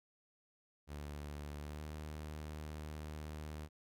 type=tone with pitch glide; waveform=sawtooth; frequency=73.42 to 76.32 Hz; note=D2 to D#2; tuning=0 to -33 cents; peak=-40 dBFS; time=0.87-3.69 s; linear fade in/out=50 ms; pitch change=+67 cents; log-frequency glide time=1.59-1.85 s; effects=none